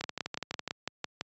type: two click trains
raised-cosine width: 0.2 ms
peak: -15 / -17 dBFS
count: 8 / 9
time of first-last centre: 0.04-1.211 / 0.01-0.677 s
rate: 5.98 / 12 Hz
effects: high-pass 100 Hz 12 dB/octave + resampled to 16000 Hz